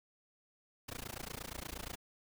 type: noise with amplitude modulation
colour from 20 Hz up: pink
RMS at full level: -41 dBFS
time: 0.88-1.96 s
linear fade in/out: 10 ms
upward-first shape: sine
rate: 28.5 Hz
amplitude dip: 100%
effects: none